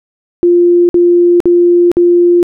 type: tone bursts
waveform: sine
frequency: 349.2 Hz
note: F4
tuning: in tune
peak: -4 dBFS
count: 4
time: 0.43-2.429 s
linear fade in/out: 0 ms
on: 460 ms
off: 53 ms
effects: none